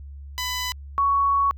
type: tone pair in turn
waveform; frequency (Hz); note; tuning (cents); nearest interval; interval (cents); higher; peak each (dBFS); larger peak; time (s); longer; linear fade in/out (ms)
10% pulse / sine; 999 / 1116.2; B5 / C#6; +20 / +12; major second; 192; second; -17; neither; 0.38-0.72 / 0.98-1.51; second; 0
effects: added 70 Hz sine -36 dBFS peak until 1.57 s